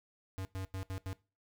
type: tone bursts at uneven times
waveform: square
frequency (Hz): 95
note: F#2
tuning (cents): +46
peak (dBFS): -38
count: 5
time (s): 0.38-0.45 / 0.55-0.65 / 0.74-0.83 / 0.9-0.98 / 1.06-1.13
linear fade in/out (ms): 0
effects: noise-tail reverb RT60 0.3 s tail -20 dB re dry